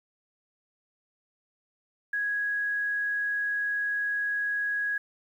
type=tone; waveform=sine; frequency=1661.2 Hz; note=G#6; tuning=in tune; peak=-26 dBFS; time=2.13-4.98 s; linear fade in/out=5 ms; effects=10-bit